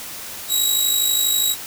15% pulse tone with amplitude modulation, 3853 Hz, B7, 44 cents flat, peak -7 dBFS, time 0.48-1.56 s, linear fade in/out 50 ms, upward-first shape sine, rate 52.3 Hz, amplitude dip 50%, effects white hiss -33 dBFS RMS until 1.66 s

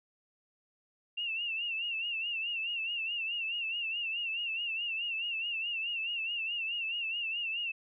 sine tone with vibrato, 2742 Hz, F7, 32 cents flat, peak -32 dBFS, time 1.17-7.72 s, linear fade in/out 10 ms, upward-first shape sine, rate 4.7 Hz, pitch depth 84 cents each way, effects none

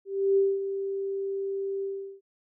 sine tone with ADSR envelope, 392 Hz, G4, in tune, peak -18 dBFS, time 0.05-2.21 s, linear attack 320 ms, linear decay 220 ms, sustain -10 dB, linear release 380 ms, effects none

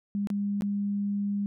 sine tone with dropouts, 202.3 Hz, G#3, 45 cents flat, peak -26 dBFS, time 0.15-1.46 s, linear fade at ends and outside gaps 0 ms, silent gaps 0.272-0.302 / 0.609-0.621 s, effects none

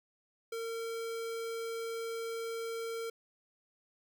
square tone, 457 Hz, A#4, 34 cents flat, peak -37 dBFS, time 0.52-3.1 s, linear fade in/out 5 ms, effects none

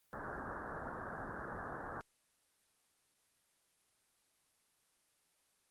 white low-pass noise, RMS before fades -44 dBFS, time 0.13-2.01 s, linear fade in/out 0 ms, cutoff 1700 Hz, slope 96 dB/octave, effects white hiss -75 dBFS RMS until 5.7 s + Opus 24 kbps

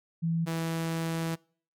sine / sawtooth tone pair in turn, 165.4 / 164.16 Hz, E3 / E3, +6 / -7 cents, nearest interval unison, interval 13 cents, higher first, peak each -25 / -25 dBFS, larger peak neither, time 0.22-0.46 / 0.46-1.36 s, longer second, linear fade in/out 20 ms, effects noise-tail reverb RT60 0.5 s tail -26 dB re dry + MP3 96 kbps

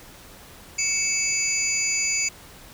sine tone cluster, 2242 / 2610 / 4789 / 6160 / 6950 Hz, C#7 / E7 / D8 / G8 / A8, +19 / -18 / +33 / -31 / -22 cents, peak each -28 / -31 / -30 / -31 / -24 dBFS, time 0.78-2.29 s, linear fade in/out 10 ms, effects pink hiss -46 dBFS RMS until 2.73 s

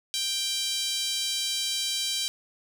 5% pulse tone with high-pass filter, 786 Hz, G5, 4 cents sharp, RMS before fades -29 dBFS, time 0.14-2.28 s, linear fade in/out 0 ms, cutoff 3400 Hz, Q 2.7, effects none

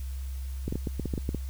clicks, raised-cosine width 3 ms, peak -17 dBFS, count 10, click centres 0.68 / 0.725 / 0.756 / 0.872 / 0.997 / 1.057 / 1.138 / 1.178 / 1.291 / 1.347 s, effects added 66 Hz sine -32 dBFS peak until 1.49 s + white hiss -53 dBFS RMS until 1.49 s

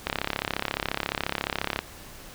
click train, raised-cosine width 0.3 ms, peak -9 dBFS, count 60, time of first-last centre 0.07-1.79 s, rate 34.3 Hz, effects pink hiss -45 dBFS RMS until 2.34 s

